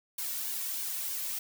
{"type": "noise with flanger", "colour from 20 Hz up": "blue", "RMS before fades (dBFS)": -35, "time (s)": [0.18, 1.39], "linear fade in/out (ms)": 5, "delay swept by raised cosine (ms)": [1.5, 2.5], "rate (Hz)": 3.2, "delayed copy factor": -1, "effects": []}